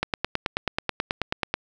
click train, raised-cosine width 0.3 ms, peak -7 dBFS, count 15, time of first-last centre 0.03-1.54 s, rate 9.27 Hz, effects none

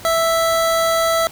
25% pulse tone, 659.3 Hz, E5, in tune, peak -11 dBFS, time 0.05-1.27 s, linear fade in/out 0 ms, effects pink hiss -38 dBFS RMS until 1.31 s

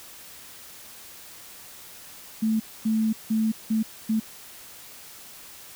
sine tone bursts at uneven times, 220 Hz, A3, in tune, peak -20 dBFS, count 5, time 2.42-2.6 / 2.85-3.13 / 3.3-3.52 / 3.7-3.83 / 4.09-4.2 s, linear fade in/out 10 ms, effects white hiss -45 dBFS RMS until 5.75 s

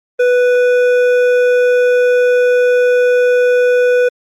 sine tone with hard clipping, 493.9 Hz, B4, in tune, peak -10 dBFS, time 0.19-4.09 s, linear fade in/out 10 ms, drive 9 dB, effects Opus 32 kbps

